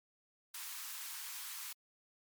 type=high-pass noise; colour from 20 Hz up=white; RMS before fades=-45 dBFS; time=0.54-1.73 s; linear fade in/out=5 ms; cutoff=880 Hz; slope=48 dB/octave; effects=MP3 96 kbps